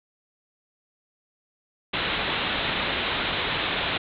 white low-pass noise, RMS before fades -27 dBFS, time 1.93-3.98 s, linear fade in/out 10 ms, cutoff 3900 Hz, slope 96 dB/octave, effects none

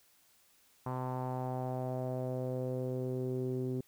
sawtooth tone with low-pass filter sweep, 127.9 Hz, C3, 39 cents flat, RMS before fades -36 dBFS, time 0.86-3.81 s, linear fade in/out 5 ms, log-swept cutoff 1000 to 340 Hz, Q 3.7, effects white hiss -67 dBFS RMS until 3.87 s

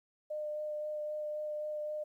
sine tone with vibrato, 604 Hz, D5, 48 cents sharp, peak -35 dBFS, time 0.3-2.04 s, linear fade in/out 10 ms, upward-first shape sine, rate 3.8 Hz, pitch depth 10 cents each way, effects 12-bit

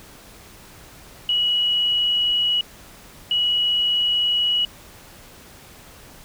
sine tone bursts at uneven times, 2921 Hz, F#7, 23 cents flat, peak -17 dBFS, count 2, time 1.29-2.61 / 3.31-4.65 s, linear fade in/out 2 ms, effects pink hiss -45 dBFS RMS until 6.24 s

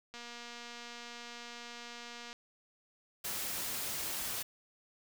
click train, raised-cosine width 0.2 ms, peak -30 dBFS, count 522, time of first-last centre 0.14-2.329 s, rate 238 Hz
white noise, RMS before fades -38 dBFS, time 3.24-4.43 s, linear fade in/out 10 ms
effects none

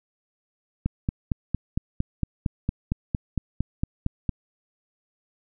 click train, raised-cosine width 5 ms, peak -11 dBFS, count 16, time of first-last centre 0.86-4.292 s, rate 4.37 Hz, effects none

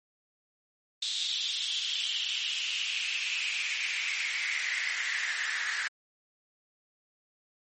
pink noise with high-pass filter sweep, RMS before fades -32 dBFS, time 1.02-5.88 s, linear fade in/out 5 ms, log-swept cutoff 3700 to 1700 Hz, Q 6.2, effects MP3 32 kbps

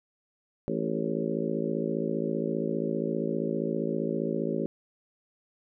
harmonic tone with a mistuned harmonic, 55.1 Hz, A1, 3 cents sharp, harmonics 3 / 4 / 5 / 6 / 7 / 8 / 9 / 10, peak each -35 / -33 / -35 / -35 / -33 / -37 / -41 / -37 dBFS, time 0.68-4.66 s, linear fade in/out 0 ms, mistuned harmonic 8, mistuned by +33 cents, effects none

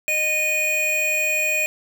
square tone pair together, 615.3 / 2467 Hz, D#5 / D#7, -19 / -15 cents, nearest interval 2 octaves, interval 2404 cents, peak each -29 / -20 dBFS, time 0.08-1.66 s, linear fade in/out 0 ms, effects none

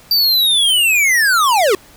square linear sweep, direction down, 4699 to 352.6 Hz, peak -11 dBFS, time 0.11-1.75 s, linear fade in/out 2 ms, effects pink hiss -44 dBFS RMS until 1.96 s

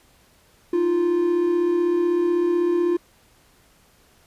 triangle tone pair together, 312.6 / 348.6 Hz, D#4 / F4, +8 / -3 cents, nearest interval major second, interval 189 cents, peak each -25 / -16 dBFS, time 0.73-2.97 s, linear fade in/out 5 ms, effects pink hiss -57 dBFS RMS until 4.26 s + resampled to 32000 Hz

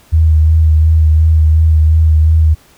sine tone with vibrato, 78.9 Hz, D#2, 25 cents sharp, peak -5 dBFS, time 0.12-2.55 s, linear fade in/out 20 ms, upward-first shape sine, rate 2.8 Hz, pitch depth 26 cents each way, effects pink hiss -46 dBFS RMS until 2.77 s

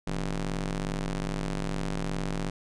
sawtooth ring-modulated tone, 99.5 Hz, G2, 26 cents sharp, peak -22 dBFS, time 0.07-2.5 s, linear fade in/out 5 ms, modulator 71 Hz, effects resampled to 22050 Hz

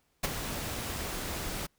pink noise with ADSR envelope, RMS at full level -26 dBFS, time 0.23-1.67 s, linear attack 12 ms, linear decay 23 ms, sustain -10 dB, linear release 15 ms, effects pink hiss -73 dBFS RMS until 1.78 s

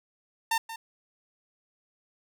sawtooth tone with echo, 905 Hz, A5, 48 cents sharp, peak -20 dBFS, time 0.51-0.58 s, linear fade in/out 5 ms, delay 180 ms, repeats 1, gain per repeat -13 dB, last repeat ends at 0.76 s, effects none

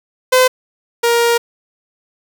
sawtooth tone pair in turn, 511 / 470.1 Hz, C5 / A#4, -41 / +15 cents, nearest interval minor second, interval 144 cents, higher first, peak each -4 / -7 dBFS, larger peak first, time 0.32-0.48 / 1.03-1.38 s, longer second, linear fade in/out 10 ms, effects none

